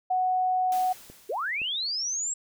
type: tone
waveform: sine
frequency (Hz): 740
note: F#5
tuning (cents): 0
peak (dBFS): -22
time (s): 0.1-0.93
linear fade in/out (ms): 10
type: noise with exponential decay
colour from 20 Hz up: white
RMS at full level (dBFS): -40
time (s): 0.72-2.06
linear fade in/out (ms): 1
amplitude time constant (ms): 290
type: clicks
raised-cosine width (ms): 2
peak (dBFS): -32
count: 2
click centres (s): 1.1 / 1.617
type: linear sweep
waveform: sine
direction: up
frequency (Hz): 352.3 to 7710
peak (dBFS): -27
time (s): 1.29-2.34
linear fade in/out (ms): 10
effects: none